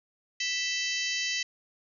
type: harmonic tone with a mistuned harmonic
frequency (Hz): 659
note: E5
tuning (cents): -1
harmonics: 3 / 4 / 5 / 6 / 7 / 8 / 9 / 10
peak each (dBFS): -34 / -35 / -36 / -37 / -37 / -38 / -39 / -39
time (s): 0.4-1.43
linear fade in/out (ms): 5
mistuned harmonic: 5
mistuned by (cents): -110
effects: none